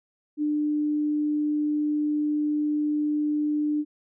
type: tone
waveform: sine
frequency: 298.8 Hz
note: D4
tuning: 30 cents sharp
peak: -22 dBFS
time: 0.37-3.85 s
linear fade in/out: 50 ms
effects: none